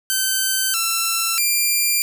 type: tone with pitch steps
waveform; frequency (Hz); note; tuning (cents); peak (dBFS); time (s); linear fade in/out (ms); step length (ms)
5% pulse; 1541 / 1343 / 2384; G6 / E6 / D7; -30 / +32 / +25; -7; 0.1-2.02; 0; 640
effects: none